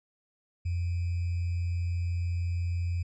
sine tone with sample-and-hold, 87 Hz, F2, 6 cents flat, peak -27 dBFS, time 0.65-3.03 s, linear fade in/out 10 ms, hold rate 2450 Hz, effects resampled to 16000 Hz

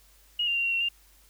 sine tone with pitch steps, 2882 / 2786 / 2766 / 2751 / 2729 / 2794 Hz, F#7 / F7 / F7 / F7 / F7 / F7, -46 / -5 / -17 / -27 / -41 / 0 cents, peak -24 dBFS, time 0.39-0.888 s, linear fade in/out 5 ms, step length 83 ms, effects added 50 Hz sine -59 dBFS peak until 1.29 s + white hiss -60 dBFS RMS until 1.29 s

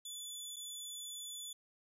20% pulse tone with dropouts, 3463 Hz, A7, 28 cents flat, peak -38 dBFS, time 0.05-1.53 s, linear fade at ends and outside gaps 5 ms, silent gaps 0.561-0.565 s, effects none

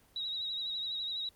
sine tone with vibrato, 3840 Hz, B7, 49 cents flat, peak -34 dBFS, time 0.16-1.29 s, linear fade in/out 2 ms, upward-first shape sine, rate 12 Hz, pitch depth 46 cents each way, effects pink hiss -65 dBFS RMS until 1.35 s + Opus 24 kbps

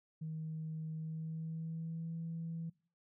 sine tone with pitch glide, 158.2 to 164.92 Hz, D#3 to E3, +29 to +1 cents, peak -38 dBFS, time 0.21-2.7 s, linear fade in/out 10 ms, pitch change +72 cents, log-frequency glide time 0.94-2.14 s, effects noise-tail reverb RT60 0.5 s tail -24 dB re dry + tanh soft clip ceiling -34 dBFS

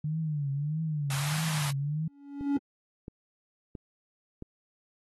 sine tone with vibrato, 149 Hz, D3, 25 cents sharp, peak -28 dBFS, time 0.04-2.08 s, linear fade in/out 5 ms, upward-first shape triangle, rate 1.6 Hz, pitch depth 150 cents each way
pink high-pass noise, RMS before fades -36 dBFS, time 1.1-1.71 s, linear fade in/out 5 ms, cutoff 780 Hz, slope 24 dB/octave
triangle tone with exponential growth, 282.4 Hz, C#4, 32 cents sharp, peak -19 dBFS, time 2.06-2.57 s, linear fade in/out 2 ms, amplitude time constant 110 ms
click train, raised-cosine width 3 ms, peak -27 dBFS, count 4, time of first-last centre 2.41-4.423 s, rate 1.49 Hz
effects AAC 32 kbps

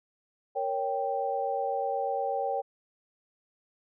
sine chord, G diminished, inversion first, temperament equal, 466.2 / 554.4 / 784 Hz, Bb4 / Db5 / G5, 0 / 0 / 0 cents, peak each -34 / -32 / -30 dBFS, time 0.55-2.62 s, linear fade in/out 20 ms, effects none

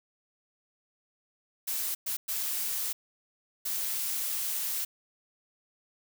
blue noise bursts at uneven times, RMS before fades -32 dBFS, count 4, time 1.67-1.95 / 2.06-2.17 / 2.28-2.93 / 3.65-4.85 s, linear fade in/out 10 ms, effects none

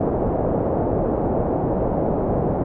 white low-pass noise, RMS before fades -21 dBFS, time 0-2.64 s, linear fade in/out 10 ms, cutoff 660 Hz, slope 24 dB/octave, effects none

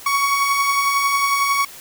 30% pulse beating tone pair, 1108.7 / 1119.7 Hz, C#6 / C#6, 0 / +17 cents, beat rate 11 Hz, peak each -23 / -14 dBFS, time 0.06-1.65 s, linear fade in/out 5 ms, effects white hiss -39 dBFS RMS until 1.8 s

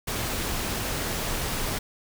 pink noise, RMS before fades -29 dBFS, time 0.07-1.79 s, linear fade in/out 10 ms, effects none

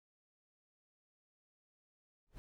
brown noise with exponential growth, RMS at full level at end -44 dBFS, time 2.27-2.38 s, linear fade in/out 0 ms, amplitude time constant 22 ms, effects none

